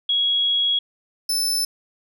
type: tone pair in turn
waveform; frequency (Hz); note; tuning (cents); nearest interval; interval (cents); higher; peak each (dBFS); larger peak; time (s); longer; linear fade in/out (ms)
sine / sawtooth; 3322 / 5273; G#7 / E8; 0 / 0; minor sixth; 800; second; -17; neither; 0.09-0.79 / 1.29-1.65; first; 5
effects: none

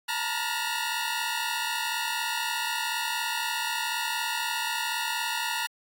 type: tone cluster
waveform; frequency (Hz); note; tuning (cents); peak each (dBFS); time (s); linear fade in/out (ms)
15% pulse; 881 / 925 / 962 / 1423; A5 / A#5 / B5 / F6; +2 / -14 / -46 / +32; -27; 0.08-5.67; 10
effects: AAC 64 kbps

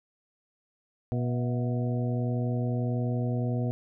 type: harmonic tone with a mistuned harmonic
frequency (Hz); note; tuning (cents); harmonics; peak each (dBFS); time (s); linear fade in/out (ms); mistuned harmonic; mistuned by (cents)
121.6; B2; -26; 1 / 2 / 3 / 4 / 5 / 6; -27 / -32 / -40 / -38 / -40 / -44; 1.12-3.71; 0; 5; +84
effects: none

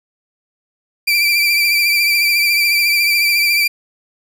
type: tone with vibrato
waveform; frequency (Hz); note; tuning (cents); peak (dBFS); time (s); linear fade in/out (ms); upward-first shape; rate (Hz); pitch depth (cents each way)
30% pulse; 2349; D7; 0; -9; 1.07-3.68; 10; triangle; 14; 45
effects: none

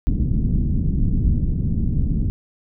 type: low-pass noise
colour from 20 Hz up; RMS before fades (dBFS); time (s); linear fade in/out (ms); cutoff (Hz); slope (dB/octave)
pink; -19; 0.07-2.3; 0; 230; 24
effects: none

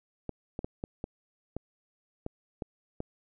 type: clicks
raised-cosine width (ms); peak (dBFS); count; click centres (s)
2; -21; 9; 0.293 / 0.591 / 0.645 / 0.839 / 1.041 / 1.566 / 2.264 / 2.622 / 3.004
effects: none

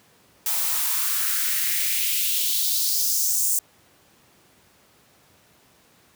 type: noise with high-pass filter sweep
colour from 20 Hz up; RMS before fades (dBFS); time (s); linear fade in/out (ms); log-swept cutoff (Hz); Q
blue; -23; 0.46-3.59; 2; 750 to 7700; 2.5
effects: pink hiss -57 dBFS RMS until 6.15 s + high-pass 100 Hz 12 dB/octave

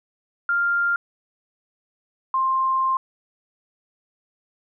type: tone pair in turn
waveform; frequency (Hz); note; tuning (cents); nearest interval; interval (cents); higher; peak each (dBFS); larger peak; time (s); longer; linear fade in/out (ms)
sine; 1396.9 / 1054; F6 / C6; 0 / +12; perfect fourth; 488; first; -18; neither; 0.49-0.96 / 2.34-2.97; second; 2
effects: none

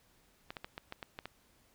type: clicks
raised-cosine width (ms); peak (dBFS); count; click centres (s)
0.3; -25; 8; 0.505 / 0.568 / 0.645 / 0.779 / 0.924 / 1.028 / 1.189 / 1.256
effects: pink hiss -68 dBFS RMS until 1.74 s

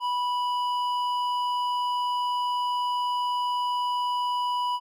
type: tone with hard clipping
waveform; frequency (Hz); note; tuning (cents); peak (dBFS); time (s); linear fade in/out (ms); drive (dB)
sine; 984; B5; -7; -26; 0-4.8; 50; 8
effects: none

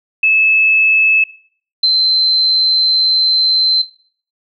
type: tone pair in turn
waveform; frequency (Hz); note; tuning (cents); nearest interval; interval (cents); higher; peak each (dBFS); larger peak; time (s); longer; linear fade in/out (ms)
sine; 2604 / 4091; E7 / C8; -22 / -40; minor sixth; 782; second; -8; neither; 0.23-1.24 / 1.83-3.82; second; 5
effects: noise-tail reverb RT60 0.5 s tail -17 dB re dry

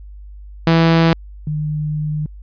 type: tone pair in turn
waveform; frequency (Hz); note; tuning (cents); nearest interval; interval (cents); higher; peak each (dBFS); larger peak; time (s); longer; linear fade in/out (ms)
sawtooth / sine; 164.81 / 151.57; E3 / D#3; 0 / -45; minor second; 145; first; -6 / -18; first; 0.67-1.13 / 1.47-2.26; second; 2
effects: added 50 Hz sine -33 dBFS peak until 2.42 s + resampled to 11025 Hz

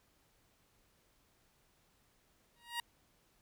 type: tone with exponential growth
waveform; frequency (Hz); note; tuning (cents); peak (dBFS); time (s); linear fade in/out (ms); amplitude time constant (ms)
15% pulse; 946; A#5; +25; -27; 2.56-2.8; 2; 51
effects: pink hiss -72 dBFS RMS until 3.41 s

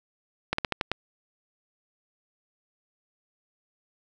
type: slowing click train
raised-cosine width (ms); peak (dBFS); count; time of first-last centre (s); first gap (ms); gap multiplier
0.3; -9; 6; 0.53-0.916; 54; 1.18
effects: none

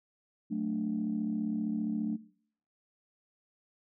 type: chord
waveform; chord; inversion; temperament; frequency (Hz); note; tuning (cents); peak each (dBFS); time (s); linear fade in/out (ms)
sine; D major; first; equal; 185 / 220 / 293.7; F#3 / A3 / D4; 0 / 0 / 0; -37 / -32 / -35; 0.5-2.17; 20
effects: noise-tail reverb RT60 0.6 s tail -21 dB re dry + tanh soft clip ceiling -22 dBFS

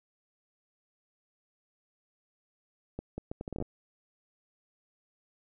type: accelerating click train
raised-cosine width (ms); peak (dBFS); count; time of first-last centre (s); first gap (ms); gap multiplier
2; -23; 11; 2.99-3.624; 190; 0.71
effects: none

